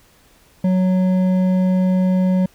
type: tone with hard clipping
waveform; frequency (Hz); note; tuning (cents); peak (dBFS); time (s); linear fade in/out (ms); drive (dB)
triangle; 185; F#3; 0; -15; 0.64-2.46; 5; 11
effects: pink hiss -53 dBFS RMS until 2.54 s